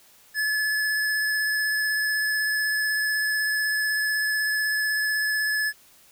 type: tone with vibrato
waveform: square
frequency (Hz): 1718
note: A6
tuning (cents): -42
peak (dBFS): -23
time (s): 0.34-5.73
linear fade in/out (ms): 50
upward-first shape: sine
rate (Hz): 16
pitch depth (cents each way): 10
effects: white hiss -55 dBFS RMS until 6.11 s